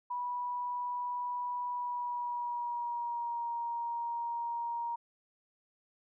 sine tone with pitch glide, 979 to 939.7 Hz, B5 to A#5, -15 to +14 cents, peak -33 dBFS, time 0.1-4.96 s, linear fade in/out 10 ms, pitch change -71 cents, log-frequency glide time 1.7-3.5 s, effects none

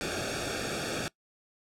pink noise with comb filter, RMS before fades -33 dBFS, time 0.01-1.08 s, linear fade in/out 0 ms, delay 0.99 ms, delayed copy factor -0.85, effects noise-tail reverb RT60 0.1 s tail -21 dB re dry + low-pass 8000 Hz 12 dB/octave

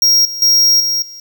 square tone with level steps, 5600 Hz, F8, 4 cents sharp, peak -8 / -22 / -8 / -14 / -31 dBFS, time 0.02-1.2 s, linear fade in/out 2 ms, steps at 0.25 / 0.42 / 0.8 / 1.02 s, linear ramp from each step 2 ms, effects 8-bit

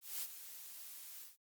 blue noise with ADSR envelope, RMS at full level -40 dBFS, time 0.01-1.37 s, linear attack 210 ms, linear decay 48 ms, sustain -11 dB, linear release 160 ms, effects Opus 48 kbps

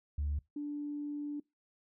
sine tone pair in turn, 73.1 / 292.4 Hz, D2 / D4, -7 / -7 cents, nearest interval 2 octaves, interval 2400 cents, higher second, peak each -30 / -35 dBFS, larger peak first, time 0.18-0.39 / 0.56-1.4 s, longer second, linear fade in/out 5 ms, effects noise-tail reverb RT60 0.2 s tail -24 dB re dry + tanh soft clip ceiling -28 dBFS

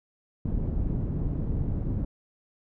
pink low-pass noise, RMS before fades -28 dBFS, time 0.45-2.05 s, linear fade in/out 5 ms, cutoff 230 Hz, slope 12 dB/octave, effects none

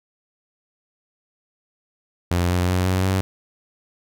sawtooth tone with pitch steps, 87.7 / 89.44 / 91.21 / 93.02 / 94.87 Hz, F2 / F2 / F#2 / F#2 / F#2, +8 / +42 / -24 / +10 / +44 cents, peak -14 dBFS, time 2.31-3.21 s, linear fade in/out 0 ms, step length 180 ms, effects none

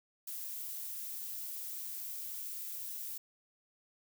violet noise, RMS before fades -42 dBFS, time 0.27-3.18 s, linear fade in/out 5 ms, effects none

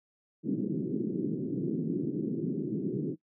white band-pass noise, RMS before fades -32 dBFS, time 0.43-3.16 s, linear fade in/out 50 ms, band 140 to 370 Hz, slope 48 dB/octave, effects noise-tail reverb RT60 0.1 s tail -20 dB re dry

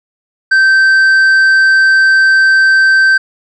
sine tone with tanh clipping, 1555 Hz, G6, 14 cents flat, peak -6 dBFS, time 0.51-3.18 s, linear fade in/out 10 ms, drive 5 dB, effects none

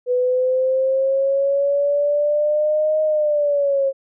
sine linear two-way sweep, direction up then down, 493.7 to 622.3 to 538 Hz, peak -15 dBFS, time 0.06-3.93 s, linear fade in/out 50 ms, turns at 3.02 s, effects none

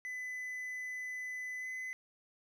triangle tone with pitch glide, 2006 to 2025 Hz, B6 to B6, +26 to +43 cents, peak -37 dBFS, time 0.05-1.93 s, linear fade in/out 0 ms, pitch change +17 cents, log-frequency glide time 1.59-1.67 s, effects 12-bit

